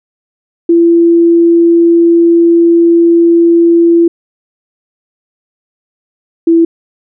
sine tone pair in turn, 338.1 / 332.3 Hz, E4 / E4, +44 / +14 cents, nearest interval unison, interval 30 cents, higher first, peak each -3 dBFS, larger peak neither, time 0.69-4.08 / 6.47-6.65 s, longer first, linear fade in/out 5 ms, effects none

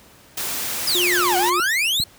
white noise, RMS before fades -26 dBFS, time 0.37-1.5 s, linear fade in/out 5 ms
40% pulse exponential two-way sweep, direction down then up, 5200 to 716 to 4351 Hz, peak -17 dBFS, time 0.87-2.04 s, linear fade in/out 5 ms, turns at 1.37 s
triangle tone, 355.4 Hz, F4, 30 cents sharp, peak -21 dBFS, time 0.95-1.6 s, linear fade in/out 0 ms
click, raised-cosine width 5 ms, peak -16 dBFS, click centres 2 s
effects pink hiss -49 dBFS RMS until 2.18 s + high-pass 60 Hz 12 dB/octave

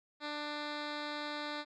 10% pulse tone with low-pass filter, 296.4 Hz, D4, 16 cents sharp, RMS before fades -40 dBFS, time 0.2-1.65 s, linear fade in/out 50 ms, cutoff 3700 Hz, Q 3, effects none

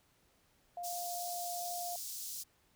sine tone, 702 Hz, F5, 9 cents sharp, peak -39 dBFS, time 0.77-1.96 s, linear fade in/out 2 ms
pink high-pass noise, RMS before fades -43 dBFS, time 0.83-2.44 s, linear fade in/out 20 ms, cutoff 4900 Hz, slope 24 dB/octave
effects pink hiss -71 dBFS RMS until 2.75 s

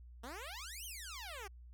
10% pulse exponential two-way sweep, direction up then down, 220 to 3236 to 370.2 Hz, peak -37 dBFS, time 0.23-1.48 s, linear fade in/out 10 ms, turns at 0.85 s, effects added 60 Hz sine -52 dBFS peak until 1.73 s

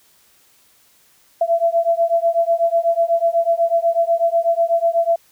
sine beating tone pair, 669 / 677.1 Hz, E5 / E5, +25 / +46 cents, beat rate 8.1 Hz, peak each -17 dBFS, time 1.41-5.16 s, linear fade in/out 5 ms, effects white hiss -55 dBFS RMS until 5.31 s

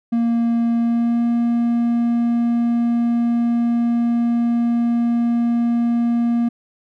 triangle tone with pitch glide, 233.1 to 235.7 Hz, A#3 to A#3, 0 to +19 cents, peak -13 dBFS, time 0.12-6.49 s, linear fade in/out 10 ms, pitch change +19 cents, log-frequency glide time 0.79-1.24 s, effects none

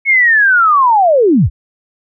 sine linear sweep, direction down, 2213 to 42.74 Hz, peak -6 dBFS, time 0.05-1.5 s, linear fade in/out 50 ms, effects none

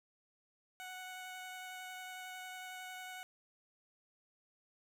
15% pulse tone with vibrato, 740 Hz, F#5, in tune, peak -39 dBFS, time 0.8-3.23 s, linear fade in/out 0 ms, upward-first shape sine, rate 11 Hz, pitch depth 9 cents each way, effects none

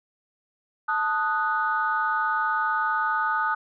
sine chord, D# diminished, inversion second, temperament equal, 880 / 1244.5 / 1480 Hz, A5 / D#6 / F#6, 0 / 0 / 0 cents, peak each -27 / -25 / -26 dBFS, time 0.88-3.55 s, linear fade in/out 10 ms, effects tanh soft clip ceiling -12 dBFS

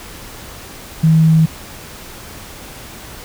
sine tone, 160 Hz, D#3, 49 cents sharp, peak -7 dBFS, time 1.03-1.46 s, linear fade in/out 10 ms, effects pink hiss -34 dBFS RMS until 3.24 s

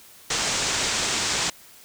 white low-pass noise, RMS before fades -25 dBFS, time 0.3-1.5 s, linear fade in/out 5 ms, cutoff 7900 Hz, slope 48 dB/octave, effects white hiss -49 dBFS RMS until 1.84 s

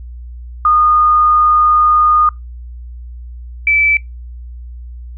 sine tone pair in turn, 1226 / 2314 Hz, D#6 / D7, -26 / -26 cents, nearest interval major seventh, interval 1100 cents, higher second, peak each -7 / -8 dBFS, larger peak first, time 0.65-2.29 / 3.67-3.97 s, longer first, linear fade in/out 2 ms, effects noise-tail reverb RT60 0.2 s tail -25 dB re dry + added 60 Hz sine -27 dBFS peak until 5.17 s

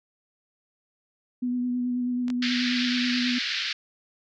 sine tone with vibrato, 246.9 Hz, B3, in tune, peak -24 dBFS, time 1.42-3.39 s, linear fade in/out 10 ms, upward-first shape sine, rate 9.3 Hz, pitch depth 18 cents each way
clicks, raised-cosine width 0.2 ms, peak -23 / -19 dBFS, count 2, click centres 2.282 / 2.302 s
white band-pass noise, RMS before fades -29 dBFS, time 2.42-3.73 s, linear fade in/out 5 ms, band 1500 to 4900 Hz, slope 48 dB/octave
effects none

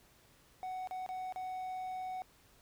triangle tone with dropouts, 744 Hz, F#5, 9 cents sharp, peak -36 dBFS, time 0.63-2.22 s, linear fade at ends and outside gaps 0 ms, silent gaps 0.873-0.91 / 1.063-1.09 / 1.324-1.36 s, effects pink hiss -65 dBFS RMS until 2.61 s

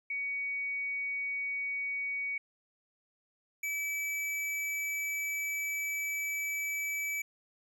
sine / square tone pair in turn, 2250 / 2300 Hz, C#7 / D7, +25 / -37 cents, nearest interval unison, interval 38 cents, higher second, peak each -32 / -33 dBFS, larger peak first, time 0.1-2.38 / 3.63-7.22 s, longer second, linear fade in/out 5 ms, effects 12-bit

